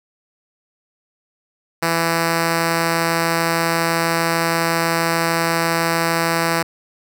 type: tone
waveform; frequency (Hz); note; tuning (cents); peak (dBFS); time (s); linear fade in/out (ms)
5% pulse; 166.3; E3; +16; -5; 1.82-6.63; 10
effects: none